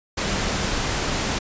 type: tone in noise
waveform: sine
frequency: 196 Hz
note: G3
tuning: in tune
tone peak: -32 dBFS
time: 0.23-0.66 s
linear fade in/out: 10 ms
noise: pink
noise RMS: -24 dBFS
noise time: 0.17-1.39 s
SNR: -11 dB
effects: resampled to 16000 Hz